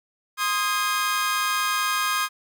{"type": "chord", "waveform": "sawtooth", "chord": "Ab major", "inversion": "first", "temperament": "equal with one note detuned", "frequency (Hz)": [1046.5, 1244.5, 1625.2], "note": ["C6", "Eb6", "Ab6"], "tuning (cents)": [0, 0, -38], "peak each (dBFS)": [-24, -21, -24], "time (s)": [0.37, 2.29], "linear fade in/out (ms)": 50, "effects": []}